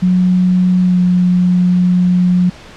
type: tone with pitch glide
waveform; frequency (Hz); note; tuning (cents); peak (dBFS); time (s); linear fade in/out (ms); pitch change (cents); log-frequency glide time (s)
sine; 182.2 to 179.69; F#3 to F3; -26 to +50; -8; 0.02-2.5; 10; -24; 0.82-0.99
effects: pink hiss -36 dBFS RMS until 2.76 s + low-pass 5000 Hz 12 dB/octave